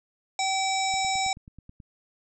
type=harmonic tone; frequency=768 Hz; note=G5; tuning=36 cents flat; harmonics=1 / 3 / 5 / 7 / 9 / 10; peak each=-26 / -31 / -33 / -34 / -36 / -36 dBFS; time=0.39-1.33 s; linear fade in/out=2 ms
type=click train; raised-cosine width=5 ms; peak=-33 dBFS; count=9; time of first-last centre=0.94-1.802 s; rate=9.28 Hz
effects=none